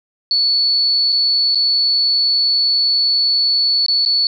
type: tone with dropouts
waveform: sine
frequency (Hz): 4435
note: C#8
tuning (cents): 0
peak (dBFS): -12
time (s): 0.31-4.27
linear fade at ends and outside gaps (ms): 1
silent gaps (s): 1.121-1.125 / 1.548-1.555 / 3.863-3.883 / 4.051-4.06
effects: none